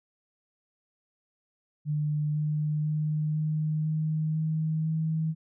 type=tone with pitch steps; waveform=sine; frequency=150 / 151.48 / 152.97 / 154.48 / 156.01 / 157.55 / 159.1 Hz; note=D3 / D#3 / D#3 / D#3 / D#3 / D#3 / D#3; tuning=+37 / -46 / -29 / -12 / +5 / +22 / +39 cents; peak=-25 dBFS; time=1.85-5.35 s; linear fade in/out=50 ms; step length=500 ms; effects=none